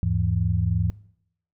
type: tone cluster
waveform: sine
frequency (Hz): 79.9 / 103 / 166.1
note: D#2 / G#2 / E3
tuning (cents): +47 / -14 / +13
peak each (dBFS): -25 / -23 / -27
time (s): 0.03-0.9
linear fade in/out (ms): 0
effects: noise-tail reverb RT60 0.7 s tail -22 dB re dry